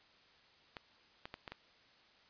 clicks, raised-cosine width 0.3 ms, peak -28 dBFS, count 5, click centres 0.768 / 1.255 / 1.341 / 1.478 / 1.52 s, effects white hiss -65 dBFS RMS until 2.29 s + resampled to 11025 Hz

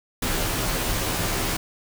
pink noise with comb filter, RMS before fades -25 dBFS, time 0.22-1.57 s, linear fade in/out 5 ms, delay 14 ms, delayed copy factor -0.65, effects none

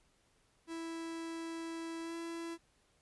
45% pulse tone with pitch glide, 329.6 to 334 Hz, E4 to E4, 0 to +23 cents, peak -40 dBFS, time 0.67-2.58 s, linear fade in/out 50 ms, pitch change +23 cents, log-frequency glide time 2.02-2.15 s, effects pink hiss -72 dBFS RMS until 3.01 s + resampled to 24000 Hz

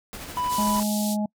pink noise with tremolo, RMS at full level -36 dBFS, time 0.13-0.83 s, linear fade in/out 0 ms, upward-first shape sine, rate 13 Hz, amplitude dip 40%
triangle tone, 991 Hz, B5, 6 cents sharp, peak -22 dBFS, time 0.37-0.8 s, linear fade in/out 2 ms
white band-pass noise, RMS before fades -33 dBFS, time 0.48-1.17 s, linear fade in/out 50 ms, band 3600 to 13000 Hz, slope 24 dB/octave
harmonic tone, 210 Hz, G#3, 19 cents sharp, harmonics 1 / 3 / 4, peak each -23 / -33 / -35 dBFS, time 0.58-1.26 s, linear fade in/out 5 ms
effects noise-tail reverb RT60 0.1 s tail -26 dB re dry

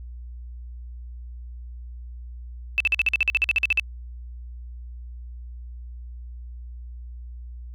sine tone bursts, 2637 Hz, E7, in tune, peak -16 dBFS, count 15, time 2.78-3.797 s, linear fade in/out 0 ms, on 23 ms, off 48 ms, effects added 60 Hz sine -35 dBFS peak until 7.74 s

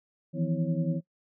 sine tone cluster, 159.9 / 170.5 / 250.9 / 324.2 / 548 Hz, D#3 / F3 / B3 / E4 / C#5, +48 / -41 / +28 / -29 / -20 cents, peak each -29 / -29 / -35 / -38 / -37 dBFS, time 0.33-1.01 s, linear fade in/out 50 ms, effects noise-tail reverb RT60 0.1 s tail -21 dB re dry

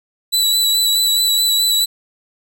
sawtooth tone with vibrato, 3951 Hz, B7, in tune, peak -10 dBFS, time 0.32-1.86 s, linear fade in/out 20 ms, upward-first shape sine, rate 4.7 Hz, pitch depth 21 cents each way, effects none

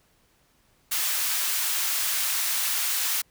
white high-pass noise, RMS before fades -26 dBFS, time 0.91-3.22 s, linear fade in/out 10 ms, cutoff 1100 Hz, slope 12 dB/octave, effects pink hiss -64 dBFS RMS until 3.3 s

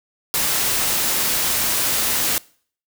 white noise, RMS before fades -20 dBFS, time 0.34-2.38 s, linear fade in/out 0 ms, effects noise-tail reverb RT60 0.5 s tail -23 dB re dry

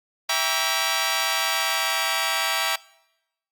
10% pulse chord, E diminished seventh, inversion none, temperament just, 659.3 / 791.1 / 949.3 / 1139.2 Hz, E5 / G5 / Bb5 / Db6, 0 / +16 / +31 / +47 cents, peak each -19 dBFS, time 0.29-2.76 s, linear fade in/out 5 ms, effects noise-tail reverb RT60 0.9 s tail -23 dB re dry + Opus 48 kbps

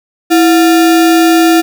sine tone with sample-and-hold, 329.6 Hz, E4, in tune, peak -4 dBFS, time 0.3-1.62 s, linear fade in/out 20 ms, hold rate 1050 Hz, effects none

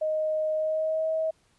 sine tone with pitch glide, 622.3 to 638.3 Hz, D#5 to D#5, 0 to +44 cents, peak -24 dBFS, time 0.01-1.31 s, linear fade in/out 10 ms, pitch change +44 cents, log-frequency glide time 0.54-1.09 s, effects pink hiss -66 dBFS RMS until 1.58 s + resampled to 24000 Hz

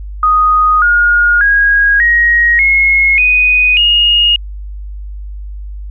sine tone with pitch steps, 1244.5 / 1429.6 / 1642.1 / 1886.3 / 2167 / 2489 / 2859 Hz, D#6 / F6 / G#6 / A#6 / C#7 / D#7 / F7, 0 / +40 / -20 / +20 / -40 / 0 / +40 cents, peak -6 dBFS, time 0.23-4.36 s, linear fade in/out 2 ms, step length 590 ms, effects added 50 Hz sine -22 dBFS peak until 5.9 s

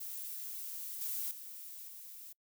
violet noise with level steps, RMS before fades -43 / -38 / -48 / -50 dBFS, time 0-2.33 s, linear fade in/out 10 ms, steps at 1.01 / 1.31 / 1.88 s, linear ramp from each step 2 ms, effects noise-tail reverb RT60 0.1 s tail -26 dB re dry

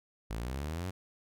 sawtooth exponential sweep, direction up, 52.3 to 96.1 Hz, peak -31 dBFS, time 0.3-0.91 s, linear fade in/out 10 ms, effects none

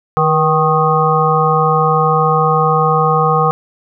harmonic tone with a mistuned harmonic, 155.3 Hz, D#3, 3 cents flat, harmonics 1 / 3 / 5 / 7 / 8, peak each -16 / -16 / -16 / -16 / -16 dBFS, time 0.17-3.51 s, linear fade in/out 0 ms, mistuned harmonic 3, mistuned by +49 cents, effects none

